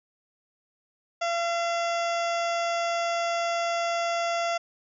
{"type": "harmonic tone", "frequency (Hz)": 682, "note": "F5", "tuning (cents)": -41, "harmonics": [1, 2, 3, 4, 5, 7, 8, 9, 10], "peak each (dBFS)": [-26, -32, -36, -38, -40, -43, -44, -45, -46], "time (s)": [1.21, 4.58], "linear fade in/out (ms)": 10, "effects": []}